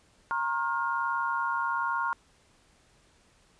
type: tone cluster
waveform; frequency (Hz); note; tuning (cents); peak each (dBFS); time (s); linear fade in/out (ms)
sine; 936 / 1077 / 1414; A#5 / C6 / F6; +7 / +50 / +21; -31; 0.31-2.13; 0
effects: pink hiss -63 dBFS RMS until 3.59 s + resampled to 22050 Hz